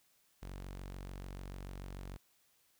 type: tone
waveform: sawtooth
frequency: 46.8 Hz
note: F#1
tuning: 20 cents sharp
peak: -40 dBFS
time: 0.42-2.17 s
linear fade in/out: 10 ms
effects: white hiss -72 dBFS RMS until 2.79 s